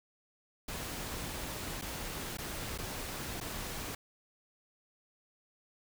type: noise with dropouts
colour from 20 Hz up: pink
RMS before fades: -40 dBFS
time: 0.68-3.95 s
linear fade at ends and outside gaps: 5 ms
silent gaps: 1.814-1.82 / 2.372-2.384 / 2.778-2.785 / 3.403-3.41 s
effects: none